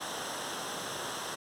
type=noise with comb filter; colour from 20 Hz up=pink; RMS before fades=-37 dBFS; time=0-1.36 s; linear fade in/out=20 ms; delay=0.43 ms; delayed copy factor=-0.65; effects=high-pass 150 Hz 12 dB/octave + low-pass 10000 Hz 12 dB/octave